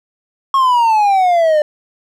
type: exponential sweep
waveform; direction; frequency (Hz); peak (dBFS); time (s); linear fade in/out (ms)
triangle; down; 1096 to 593; -7; 0.54-1.62; 2
effects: none